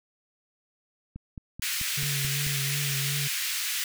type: click train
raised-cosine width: 5 ms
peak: -26 dBFS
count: 7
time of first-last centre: 1.16-2.467 s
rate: 4.59 Hz
type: high-pass noise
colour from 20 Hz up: pink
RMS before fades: -30 dBFS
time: 1.62-3.84 s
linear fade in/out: 2 ms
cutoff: 1800 Hz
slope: 24 dB/octave
type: tone with vibrato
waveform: triangle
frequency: 140.2 Hz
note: C#3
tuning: 20 cents sharp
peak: -28 dBFS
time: 1.97-3.28 s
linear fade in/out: 10 ms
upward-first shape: triangle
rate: 2.7 Hz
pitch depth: 48 cents each way
effects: none